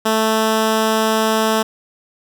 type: tone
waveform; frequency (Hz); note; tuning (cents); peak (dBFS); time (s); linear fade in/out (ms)
10% pulse; 220; A3; 0; -6; 0.05-1.63; 10
effects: none